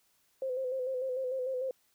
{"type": "tone with vibrato", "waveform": "sine", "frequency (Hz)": 516, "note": "C5", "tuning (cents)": -24, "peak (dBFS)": -31, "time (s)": [0.42, 1.71], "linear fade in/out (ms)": 2, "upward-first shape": "square", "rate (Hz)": 6.7, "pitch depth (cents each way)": 42, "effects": ["white hiss -71 dBFS RMS until 1.94 s"]}